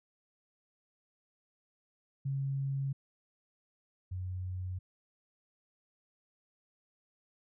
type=tone pair in turn; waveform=sine; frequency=136.9 / 91.77 Hz; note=C#3 / F#2; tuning=-21 / -14 cents; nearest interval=perfect fifth; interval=693 cents; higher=first; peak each=-31 / -35 dBFS; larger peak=first; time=2.25-2.93 / 4.11-4.79 s; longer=neither; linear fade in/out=10 ms; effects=none